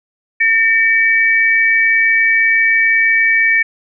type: tone pair together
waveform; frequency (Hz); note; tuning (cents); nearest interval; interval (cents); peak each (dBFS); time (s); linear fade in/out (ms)
sine; 1813 / 2284; A#6 / D7; -49 / -49; major third; 400; -12; 0.4-3.63; 10
effects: none